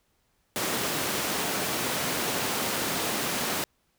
pink high-pass noise, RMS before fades -29 dBFS, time 0.56-3.64 s, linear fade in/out 0 ms, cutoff 200 Hz, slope 12 dB/octave, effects pink hiss -71 dBFS RMS until 3.98 s

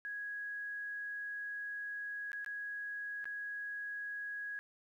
sine tone with dropouts, 1661 Hz, G#6, in tune, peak -39 dBFS, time 0.05-4.59 s, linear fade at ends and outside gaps 0 ms, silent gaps 2.318-2.331 / 2.446-2.462 / 3.243-3.255 s, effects 12-bit

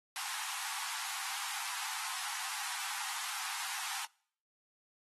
pink high-pass noise, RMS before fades -40 dBFS, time 0.16-4.05 s, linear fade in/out 0 ms, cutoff 770 Hz, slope 96 dB/octave, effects noise-tail reverb RT60 0.6 s tail -26 dB re dry + AAC 32 kbps

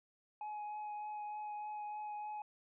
triangle tone with vibrato, 841 Hz, G#5, 22 cents sharp, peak -39 dBFS, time 0.41-2.42 s, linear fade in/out 2 ms, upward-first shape triangle, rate 3.3 Hz, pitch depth 14 cents each way, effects resampled to 8000 Hz

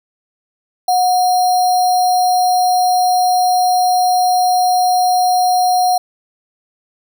sine tone with sample-and-hold, 730 Hz, F#5, 24 cents flat, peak -10 dBFS, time 0.88-5.98 s, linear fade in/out 5 ms, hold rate 4900 Hz, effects none

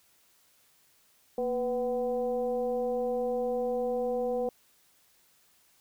sine tone with frequency modulation, 493.9 Hz, B4, in tune, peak -27 dBFS, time 1.38-4.49 s, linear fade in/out 2 ms, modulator 259 Hz, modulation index 0.67, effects white hiss -65 dBFS RMS until 5.8 s

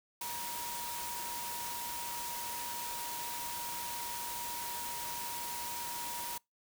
sine tone in noise, 951 Hz, A#5, 34 cents sharp, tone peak -41 dBFS, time 0.21-6.38 s, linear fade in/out 5 ms, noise white, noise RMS -41 dBFS, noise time 0.21-6.38 s, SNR -3 dB, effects noise-tail reverb RT60 0.2 s tail -26 dB re dry

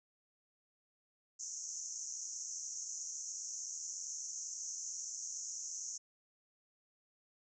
pink band-pass noise, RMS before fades -44 dBFS, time 1.39-5.98 s, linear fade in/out 10 ms, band 5800 to 7000 Hz, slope 96 dB/octave, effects none

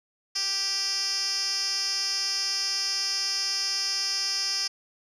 10% pulse tone with band-pass filter, 392 Hz, G4, in tune, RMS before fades -28 dBFS, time 0.35-4.68 s, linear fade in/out 10 ms, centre 5000 Hz, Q 7.9, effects none

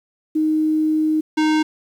sine / square tone pair in turn, 311.1 / 309.9 Hz, D#4 / D#4, 0 / -7 cents, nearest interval unison, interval 7 cents, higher first, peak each -15 dBFS, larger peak neither, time 0.35-1.21 / 1.37-1.63 s, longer first, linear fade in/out 10 ms, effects low-pass 5000 Hz 12 dB/octave + 8-bit

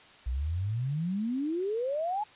sine exponential sweep, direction up, 58.27 to 869 Hz, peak -28 dBFS, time 0.26-2.24 s, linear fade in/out 10 ms, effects white hiss -54 dBFS RMS until 2.35 s + resampled to 8000 Hz

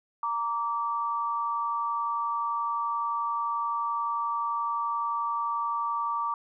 sine tone pair together, 929.5 / 1161 Hz, A#5 / D6, -5 / -20 cents, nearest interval major third, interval 385 cents, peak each -31 / -28 dBFS, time 0.23-6.34 s, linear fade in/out 2 ms, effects none

